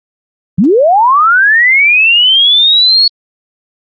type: linear sweep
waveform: sine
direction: up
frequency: 154.5 to 4397 Hz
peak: -4 dBFS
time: 0.58-3.08 s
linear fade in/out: 5 ms
effects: Opus 32 kbps